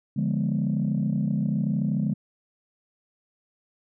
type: chord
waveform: sine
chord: D diminished seventh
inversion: none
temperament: equal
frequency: 146.83 / 174.61 / 207.7 / 246.9 Hz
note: D3 / F3 / Ab3 / Cb4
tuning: 0 / 0 / 0 / 0 cents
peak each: -26 / -28 / -25 / -31 dBFS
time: 0.16-2.14 s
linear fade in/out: 10 ms
effects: tanh soft clip ceiling -16 dBFS